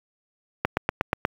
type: click train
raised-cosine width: 0.5 ms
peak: -5 dBFS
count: 6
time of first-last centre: 0.65-1.251 s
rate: 8.32 Hz
effects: high-pass 60 Hz 12 dB/octave + 7-bit